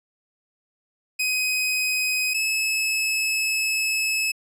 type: tone pair in turn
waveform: sawtooth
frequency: 2515 / 2593 Hz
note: D#7 / E7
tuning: +18 / -29 cents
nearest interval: minor second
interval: 53 cents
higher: second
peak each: -18 dBFS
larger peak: neither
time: 1.19-2.34 / 2.34-4.32 s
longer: second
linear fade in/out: 10 ms
effects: resampled to 32000 Hz